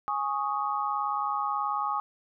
sine chord, Ab suspended fourth, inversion none, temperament just, 830.6 / 1107.5 / 1245.9 Hz, Ab5 / Db6 / Eb6, 0 / -2 / +2 cents, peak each -31 dBFS, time 0.08-2 s, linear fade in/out 0 ms, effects none

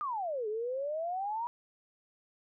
sine exponential two-way sweep, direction down then up, 1244.5 to 415.3 to 969 Hz, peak -32 dBFS, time 0.01-1.47 s, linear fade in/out 0 ms, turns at 0.48 s, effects none

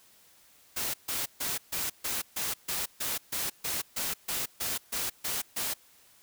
white noise bursts, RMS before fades -32 dBFS, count 16, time 0.76-5.74 s, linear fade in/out 10 ms, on 180 ms, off 140 ms, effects white hiss -60 dBFS RMS until 6.22 s

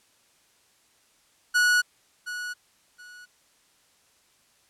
45% pulse tone with echo, 1465 Hz, F#6, 18 cents flat, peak -18 dBFS, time 1.54-1.82 s, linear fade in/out 20 ms, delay 720 ms, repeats 2, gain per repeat -13 dB, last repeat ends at 3.26 s, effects white hiss -63 dBFS RMS until 4.69 s + low-pass 10000 Hz 12 dB/octave

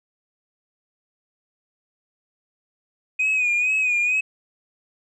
sine tone with vibrato, 2489 Hz, D#7, in tune, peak -16 dBFS, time 3.19-4.21 s, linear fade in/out 10 ms, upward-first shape sine, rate 2.2 Hz, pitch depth 59 cents each way, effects tanh soft clip ceiling -16 dBFS

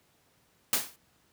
white noise with exponential decay, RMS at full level -22 dBFS, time 0.73-0.96 s, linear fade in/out 1 ms, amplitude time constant 50 ms, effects pink hiss -67 dBFS RMS until 1.32 s + high-pass 80 Hz 12 dB/octave

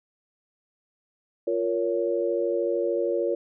sine chord, Bb minor, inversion second, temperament just, 349.6 / 466.2 / 559.4 Hz, F4 / Bb4 / Db5, +2 / 0 / +16 cents, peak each -27 dBFS, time 1.47-3.35 s, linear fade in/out 5 ms, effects none

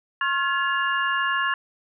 sine tone cluster, 1077 / 1392 / 1704 / 2812 Hz, C6 / F6 / G#6 / F7, +50 / -6 / +44 / +11 cents, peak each -25 / -29 / -24 / -32 dBFS, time 0.21-1.54 s, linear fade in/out 2 ms, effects none

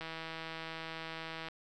click train, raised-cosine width 0.3 ms, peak -26 dBFS, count 240, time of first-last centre 0.01-1.485 s, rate 162 Hz, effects none

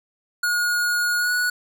square tone with pitch glide, 1441 to 1466.2 Hz, F#6 to F#6, -46 to -16 cents, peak -20 dBFS, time 0.43-1.5 s, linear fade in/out 5 ms, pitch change +30 cents, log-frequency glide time 1.18-1.32 s, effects none

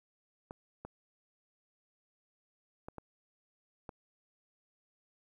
clicks, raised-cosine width 1 ms, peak -29 dBFS, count 5, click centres 0.509 / 0.85 / 2.885 / 2.983 / 3.892 s, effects 11-bit

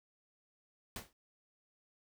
pink noise with exponential decay, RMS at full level -39 dBFS, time 0.96-1.13 s, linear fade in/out 1 ms, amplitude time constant 35 ms, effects none

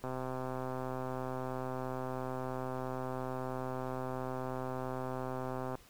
click train, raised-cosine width 1 ms, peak -25 dBFS, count 738, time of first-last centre 0.04-5.753 s, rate 129 Hz, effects pink hiss -60 dBFS RMS until 5.89 s

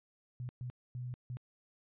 sine tone bursts at uneven times, 124.2 Hz, B2, 10 cents sharp, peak -38 dBFS, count 4, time 0.4-0.49 / 0.61-0.7 / 0.95-1.14 / 1.3-1.37 s, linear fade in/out 0 ms, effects resampled to 8000 Hz

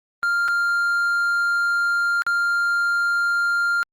triangle tone with dropouts, 1396.9 Hz, F6, in tune, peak -16 dBFS, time 0.23-3.83 s, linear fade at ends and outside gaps 0 ms, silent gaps 0.48-0.484 / 2.221-2.266 s, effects Opus 32 kbps

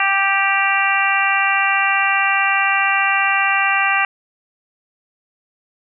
harmonic tone with a mistuned harmonic, 392.8 Hz, G4, 4 cents sharp, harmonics 2 / 3 / 4 / 5 / 6 / 7, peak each -21 / -21 / -21 / -21 / -21 / -21 dBFS, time 0-4.05 s, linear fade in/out 2 ms, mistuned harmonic 5, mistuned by -17 cents, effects none

